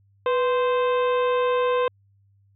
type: harmonic tone with a mistuned harmonic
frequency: 520 Hz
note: C5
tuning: 11 cents flat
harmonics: 1 / 2 / 3 / 4 / 5 / 6 / 7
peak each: -20 / -25 / -35 / -41 / -36 / -42 / -42 dBFS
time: 0.26-1.88 s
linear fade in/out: 2 ms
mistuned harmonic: 1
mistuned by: -87 cents
effects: added 99 Hz sine -57 dBFS peak until 2.55 s